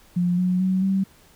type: tone with pitch steps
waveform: sine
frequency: 176.8 / 181.98 / 187.31 / 192.8 Hz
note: F3 / F#3 / F#3 / G3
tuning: +22 / -28 / +22 / -28 cents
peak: -18 dBFS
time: 0.16-1.04 s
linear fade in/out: 10 ms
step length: 220 ms
effects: pink hiss -54 dBFS RMS until 1.35 s